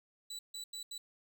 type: tone bursts at uneven times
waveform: 30% pulse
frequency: 3951 Hz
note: B7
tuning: in tune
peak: -39 dBFS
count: 4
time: 0.3-0.39 / 0.54-0.64 / 0.73-0.83 / 0.91-0.98 s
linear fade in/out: 5 ms
effects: none